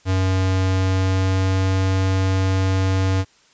square tone with pitch glide, 94.2 to 94.96 Hz, F#2 to F#2, +32 to +45 cents, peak -17 dBFS, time 0.05-3.25 s, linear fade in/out 50 ms, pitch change +13 cents, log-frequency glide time 0.65-1.73 s, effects white hiss -55 dBFS RMS until 3.53 s + resampled to 16000 Hz

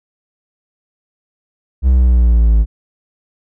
triangle exponential sweep, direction down, 65.8 to 53.3 Hz, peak -5 dBFS, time 1.82-2.66 s, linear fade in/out 50 ms, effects none

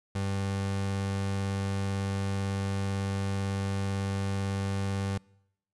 30% pulse tone, 98 Hz, G2, in tune, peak -26 dBFS, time 0.15-5.18 s, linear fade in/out 5 ms, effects noise-tail reverb RT60 0.8 s tail -25 dB re dry + resampled to 24000 Hz

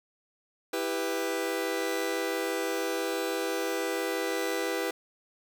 sawtooth chord, E minor, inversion none, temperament just, 329.6 / 395.6 / 494.4 Hz, E4 / G4 / B4, 0 / +16 / +2 cents, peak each -30 / -29 / -28 dBFS, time 0.73-4.91 s, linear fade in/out 5 ms, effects 9-bit

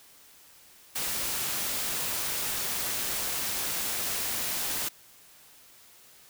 white noise, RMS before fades -31 dBFS, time 0.95-4.89 s, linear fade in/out 10 ms, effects white hiss -55 dBFS RMS until 6.29 s

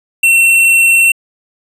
sine tone with tanh clipping, 2711 Hz, E7, 48 cents sharp, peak -7 dBFS, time 0.23-1.12 s, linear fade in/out 5 ms, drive 15 dB, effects resampled to 32000 Hz

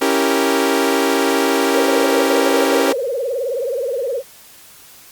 sawtooth chord, C# diminished seventh, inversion none, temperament equal, 277.2 / 329.6 / 392 / 466.2 Hz, C#4 / E4 / G4 / Bb4, 0 / 0 / 0 / 0 cents, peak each -15 / -18 / -15 / -16 dBFS, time 0.01-2.93 s, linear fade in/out 10 ms
sine tone with vibrato, 508 Hz, B4, 49 cents sharp, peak -18 dBFS, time 1.72-4.23 s, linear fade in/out 50 ms, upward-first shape triangle, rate 19 Hz, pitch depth 210 cents each way
effects white hiss -43 dBFS RMS until 5.11 s + Opus 48 kbps

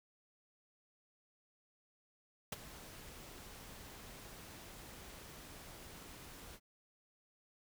pink noise with ADSR envelope, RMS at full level -38 dBFS, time 2.52-6.6 s, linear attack 5 ms, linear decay 22 ms, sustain -15 dB, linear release 61 ms, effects none

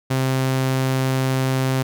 sawtooth tone, 131.6 Hz, C3, 10 cents sharp, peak -14 dBFS, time 0.1-1.83 s, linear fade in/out 10 ms, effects none

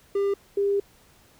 triangle / sine tone pair in turn, 398.8 / 400.7 Hz, G4 / G4, +30 / +38 cents, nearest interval unison, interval 8 cents, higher second, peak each -19 / -20 dBFS, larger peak first, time 0.15-0.34 / 0.57-0.8 s, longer second, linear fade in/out 5 ms, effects pink hiss -57 dBFS RMS until 1.39 s

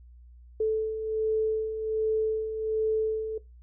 sine beating tone pair, 436.5 / 437.8 Hz, A4 / A4, -14 / -9 cents, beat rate 1.3 Hz, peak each -33 / -25 dBFS, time 0.6-3.38 s, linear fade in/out 5 ms, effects noise-tail reverb RT60 0.2 s tail -19 dB re dry + added 60 Hz sine -48 dBFS peak until 3.62 s

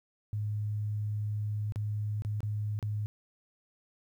sine tone with dropouts, 105.2 Hz, G#2, 23 cents sharp, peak -30 dBFS, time 0.33-3.06 s, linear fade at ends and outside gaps 0 ms, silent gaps 1.722-1.759 / 2.221-2.249 / 2.405-2.431 / 2.79-2.827 s, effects 11-bit

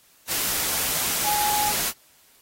sine tone in noise, 837 Hz, G#5, 13 cents sharp, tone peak -23 dBFS, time 1.23-1.73 s, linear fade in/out 50 ms, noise white, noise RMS -25 dBFS, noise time 0.27-1.93 s, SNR -1 dB, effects white hiss -57 dBFS RMS until 2.41 s + AAC 48 kbps

